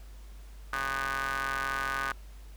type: ring-modulated tone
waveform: sawtooth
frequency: 133.8 Hz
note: C3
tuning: 39 cents sharp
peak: -23 dBFS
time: 0.73-2.12 s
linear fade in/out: 0 ms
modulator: 1360 Hz
effects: added 50 Hz sine -44 dBFS peak until 2.56 s + pink hiss -59 dBFS RMS until 2.56 s